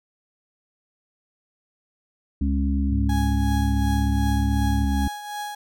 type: harmonic tone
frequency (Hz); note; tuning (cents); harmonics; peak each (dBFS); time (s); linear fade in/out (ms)
69.3; C#2; 0; 1 / 3 / 4; -21 / -26 / -27; 2.41-5.08; 5
type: tone with pitch glide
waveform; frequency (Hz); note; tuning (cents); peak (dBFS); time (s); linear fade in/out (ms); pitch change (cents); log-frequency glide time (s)
sine; 105 to 105.67; G#2 to G#2; +19 to +30; -25; 2.91-4.85; 5; +11; 3.49-4.09
type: tone with tremolo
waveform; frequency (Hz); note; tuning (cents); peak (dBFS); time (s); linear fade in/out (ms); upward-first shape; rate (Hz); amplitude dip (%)
35% pulse; 830.6; G#5; 0; -26; 3.09-5.55; 5; triangle; 2.7; 60
effects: none